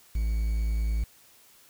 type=tone with quantisation; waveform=triangle; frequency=55 Hz; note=A1; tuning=in tune; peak=-22 dBFS; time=0.15-1.04 s; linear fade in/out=5 ms; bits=8; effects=white hiss -57 dBFS RMS until 1.69 s